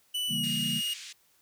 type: tone with pitch glide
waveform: 45% pulse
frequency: 2975 to 2860 Hz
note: F#7 to F7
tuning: +9 to +41 cents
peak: -29 dBFS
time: 0.14-0.94 s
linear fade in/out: 10 ms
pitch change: -68 cents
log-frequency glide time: 0.3-0.46 s
type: chord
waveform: sine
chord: C# diminished seventh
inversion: none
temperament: equal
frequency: 138.59 / 164.81 / 196 / 233.1 Hz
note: C#3 / E3 / G3 / Bb3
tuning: 0 / 0 / 0 / 0 cents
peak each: -39 / -37 / -37 / -35 dBFS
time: 0.28-0.82 s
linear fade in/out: 50 ms
type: band-pass noise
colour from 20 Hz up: pink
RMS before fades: -44 dBFS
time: 0.43-1.13 s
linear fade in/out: 10 ms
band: 2200 to 7700 Hz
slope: 24 dB/octave
effects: white hiss -66 dBFS RMS until 1.41 s